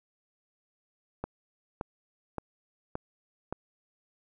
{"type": "click train", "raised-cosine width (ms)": 1, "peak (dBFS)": -19, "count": 5, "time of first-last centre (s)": [1.24, 3.526], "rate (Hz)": 1.75, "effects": []}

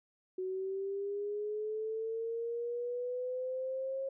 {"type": "linear sweep", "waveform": "sine", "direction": "up", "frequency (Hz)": [370, 541], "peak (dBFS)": -34, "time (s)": [0.38, 4.09], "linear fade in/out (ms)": 5, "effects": []}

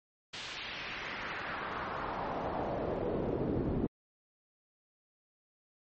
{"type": "noise with band-pass filter sweep", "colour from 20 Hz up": "brown", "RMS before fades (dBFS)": -36, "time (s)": [0.33, 3.87], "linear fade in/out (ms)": 10, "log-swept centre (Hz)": [3700, 270], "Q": 1.6, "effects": ["MP3 32 kbps"]}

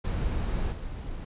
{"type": "noise with level steps", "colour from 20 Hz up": "brown", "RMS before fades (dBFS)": [-28, -36], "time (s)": [0.04, 1.25], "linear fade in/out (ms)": 10, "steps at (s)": 0.72, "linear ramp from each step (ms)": 5, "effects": ["resampled to 8000 Hz"]}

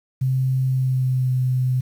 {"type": "tone with pitch glide", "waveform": "sine", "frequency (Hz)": [130.81, 127.9], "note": ["C3", "C3"], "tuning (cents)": [0, -39], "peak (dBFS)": -17, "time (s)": [0.21, 1.81], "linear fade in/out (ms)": 10, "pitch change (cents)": -39, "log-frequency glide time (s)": [0.66, 1.34], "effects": ["8-bit"]}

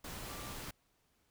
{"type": "tone in noise", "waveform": "sine", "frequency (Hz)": 1174.7, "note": "D6", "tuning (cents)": 0, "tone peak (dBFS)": -52, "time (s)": [0.29, 0.55], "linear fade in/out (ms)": 5, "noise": "pink", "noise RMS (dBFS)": -45, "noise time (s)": [0.04, 0.71], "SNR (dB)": -10, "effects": ["pink hiss -75 dBFS RMS until 1.3 s"]}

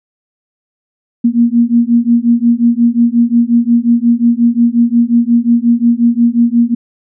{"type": "beating tone pair", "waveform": "sine", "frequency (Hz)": [233.1, 238.7], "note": ["A#3", "A#3"], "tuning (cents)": [0, 41], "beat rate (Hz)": 5.6, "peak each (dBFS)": -10, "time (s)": [1.24, 6.75], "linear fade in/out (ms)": 10, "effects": []}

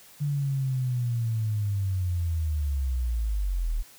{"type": "linear sweep", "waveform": "sine", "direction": "down", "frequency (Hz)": [146.83, 36.71], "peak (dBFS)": -24, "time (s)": [0.2, 3.83], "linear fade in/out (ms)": 20, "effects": ["white hiss -52 dBFS RMS until 3.98 s"]}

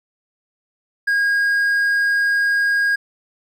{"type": "tone", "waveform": "triangle", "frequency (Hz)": 1632, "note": "G#6", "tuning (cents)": -31, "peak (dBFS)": -13, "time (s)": [1.07, 2.96], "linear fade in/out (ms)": 10, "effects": []}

